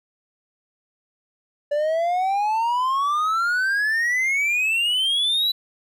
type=exponential sweep; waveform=triangle; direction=up; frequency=576 to 3987 Hz; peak=-17 dBFS; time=1.71-5.52 s; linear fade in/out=10 ms; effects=none